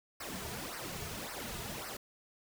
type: noise with flanger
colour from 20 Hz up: pink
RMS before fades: -42 dBFS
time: 0.2-1.97 s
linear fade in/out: 5 ms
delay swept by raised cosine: 0.28 to 3.78 ms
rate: 1.8 Hz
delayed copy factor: -0.8
effects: none